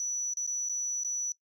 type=tone with dropouts; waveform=sine; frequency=5920 Hz; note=F#8; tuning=in tune; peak=-28 dBFS; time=0-1.32 s; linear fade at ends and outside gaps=1 ms; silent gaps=0.336-0.37 / 0.465-0.475 / 0.688-0.695 / 1.035-1.047 s; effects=noise-tail reverb RT60 0.1 s tail -20 dB re dry + tanh soft clip ceiling -27 dBFS